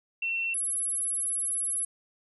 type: tone pair in turn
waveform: sine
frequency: 2707 / 10808 Hz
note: E7 / E9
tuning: +45 / +42 cents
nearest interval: 2 octaves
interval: 2397 cents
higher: second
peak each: -27 dBFS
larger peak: neither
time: 0.22-0.54 / 0.54-1.85 s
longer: second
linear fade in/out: 5 ms
effects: none